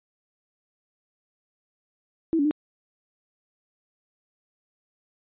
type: tone with pitch steps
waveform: sine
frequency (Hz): 326.4 / 284.2 / 302.2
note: E4 / C#4 / D4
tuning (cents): -17 / +43 / +50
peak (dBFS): -19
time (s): 2.33-2.51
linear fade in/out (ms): 0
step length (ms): 60
effects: resampled to 8000 Hz